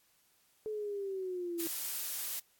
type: linear sweep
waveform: sine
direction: down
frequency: 434.4 to 329.6 Hz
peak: -35 dBFS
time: 0.66-1.67 s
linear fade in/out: 0 ms
type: noise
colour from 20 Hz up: blue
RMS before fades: -37 dBFS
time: 1.59-2.4 s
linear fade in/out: 10 ms
effects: white hiss -70 dBFS RMS until 2.59 s + AAC 64 kbps